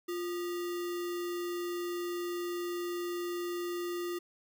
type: tone with sample-and-hold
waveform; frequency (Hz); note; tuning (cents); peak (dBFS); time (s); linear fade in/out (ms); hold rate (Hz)
sine; 350; F4; +4; -33; 0.08-4.19; 10; 1575
effects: none